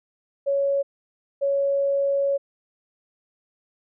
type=tone pair in turn; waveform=sine; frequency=557 / 557 Hz; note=C#5 / C#5; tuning=+8 / +8 cents; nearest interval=unison; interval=0 cents; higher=neither; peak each=-19 / -19 dBFS; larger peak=neither; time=0.46-0.83 / 1.41-2.38 s; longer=second; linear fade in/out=20 ms; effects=none